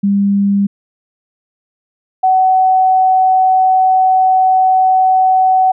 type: tone pair in turn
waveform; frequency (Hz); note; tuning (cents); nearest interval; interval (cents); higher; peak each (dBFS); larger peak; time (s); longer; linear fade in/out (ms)
sine; 200 / 751.6; G3 / F#5; +35 / +27; octave + major seventh; 2292; second; -9 / -7; second; 0.03-0.67 / 2.23-5.72; second; 10
effects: none